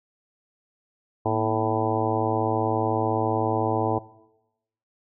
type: harmonic tone with a mistuned harmonic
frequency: 110 Hz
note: A2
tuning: in tune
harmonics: 1 / 2 / 3 / 4 / 5 / 6 / 7 / 8 / 9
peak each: -28 / -33 / -29 / -28 / -32 / -30 / -28 / -31 / -32 dBFS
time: 1.25-3.99 s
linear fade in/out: 10 ms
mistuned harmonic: 2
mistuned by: +120 cents
effects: noise-tail reverb RT60 0.9 s tail -19 dB re dry